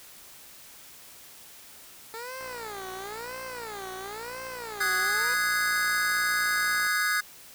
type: tone with vibrato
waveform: 15% pulse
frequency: 442.6 Hz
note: A4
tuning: 10 cents sharp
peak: -30 dBFS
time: 2.14-5.34 s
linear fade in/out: 0 ms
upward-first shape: sine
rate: 0.98 Hz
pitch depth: 290 cents each way
type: click train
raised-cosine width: 0.5 ms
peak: -29 dBFS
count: 263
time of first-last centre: 2.41-6.866 s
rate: 58.8 Hz
type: chord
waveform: square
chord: Ab dominant seventh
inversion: second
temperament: equal with one note detuned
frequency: 1244.5 / 1480 / 1661.2 / 2059 Hz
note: Eb6 / Gb6 / Ab6 / C7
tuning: 0 / 0 / 0 / -28 cents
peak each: -32 / -30 / -28 / -34 dBFS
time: 4.8-7.21 s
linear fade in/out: 10 ms
effects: white hiss -49 dBFS RMS until 7.54 s